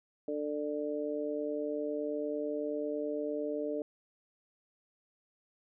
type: harmonic tone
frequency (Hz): 148.4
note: D3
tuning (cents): +18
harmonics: 2 / 3 / 4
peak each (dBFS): -37 / -36 / -37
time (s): 0.28-3.82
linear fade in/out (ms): 2
effects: none